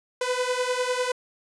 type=beating tone pair; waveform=sawtooth; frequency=495.6 / 505.6 Hz; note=B4 / B4; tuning=+6 / +41 cents; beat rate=10 Hz; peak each=-23 dBFS; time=0.21-1.12 s; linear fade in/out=5 ms; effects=resampled to 22050 Hz